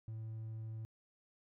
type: tone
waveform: triangle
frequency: 110.9 Hz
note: A2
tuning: 14 cents sharp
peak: -39 dBFS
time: 0.08-0.85 s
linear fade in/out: 0 ms
effects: tanh soft clip ceiling -35 dBFS